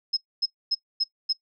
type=tone bursts; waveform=sine; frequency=5150 Hz; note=E8; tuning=41 cents flat; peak=-20 dBFS; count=5; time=0.13-1.33 s; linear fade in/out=10 ms; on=40 ms; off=250 ms; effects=noise-tail reverb RT60 0.1 s tail -21 dB re dry